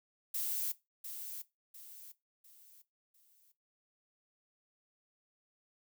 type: noise with echo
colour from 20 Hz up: violet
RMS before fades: -36 dBFS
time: 0.34-0.72 s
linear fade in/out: 5 ms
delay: 700 ms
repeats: 4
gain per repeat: -8 dB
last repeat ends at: 3.52 s
effects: noise-tail reverb RT60 0.2 s tail -17 dB re dry